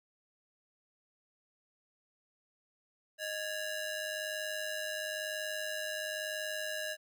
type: ring-modulated tone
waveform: sawtooth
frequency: 1139 Hz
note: C#6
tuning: 47 cents sharp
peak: -29 dBFS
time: 3.18-6.97 s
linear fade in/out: 50 ms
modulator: 519 Hz
effects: none